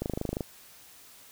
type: click train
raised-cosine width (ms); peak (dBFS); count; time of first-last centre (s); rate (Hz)
2; -17; 11; 0.02-0.408; 25.8
effects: white hiss -53 dBFS RMS until 1.31 s